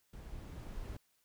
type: noise with level ramp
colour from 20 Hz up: brown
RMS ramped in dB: -48 to -43 dBFS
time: 0.13-0.97 s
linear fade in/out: 5 ms
effects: white hiss -75 dBFS RMS until 1.24 s